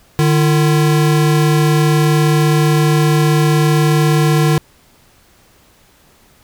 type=tone pair together; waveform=square; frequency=151.35 / 340 Hz; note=D#3 / F4; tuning=-48 / -46 cents; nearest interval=octave + major second; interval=1402 cents; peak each=-11 / -19 dBFS; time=0.19-4.58 s; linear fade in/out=0 ms; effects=pink hiss -50 dBFS RMS until 6.43 s